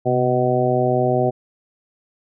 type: harmonic tone with a mistuned harmonic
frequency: 125 Hz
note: B2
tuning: 21 cents sharp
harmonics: 1 / 2 / 3 / 4 / 5 / 6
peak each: -22 / -25 / -21 / -24 / -21 / -23 dBFS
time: 0.05-1.31 s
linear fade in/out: 20 ms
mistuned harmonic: 1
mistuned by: +62 cents
effects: none